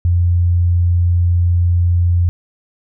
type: tone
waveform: sine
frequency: 87.31 Hz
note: F2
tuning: in tune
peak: -10 dBFS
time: 0.05-2.29 s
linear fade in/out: 0 ms
effects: none